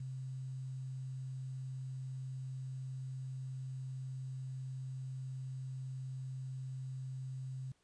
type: tone with quantisation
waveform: sine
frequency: 130.81 Hz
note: C3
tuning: in tune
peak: -40 dBFS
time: 0-7.72 s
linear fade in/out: 5 ms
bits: 11
effects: pink hiss -75 dBFS RMS until 7.83 s + resampled to 22050 Hz